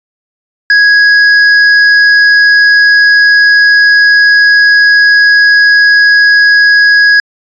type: tone with hard clipping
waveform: sine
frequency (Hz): 1661.2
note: G#6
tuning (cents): 0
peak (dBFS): -4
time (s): 0.7-7.2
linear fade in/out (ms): 2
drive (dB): 9
effects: resampled to 16000 Hz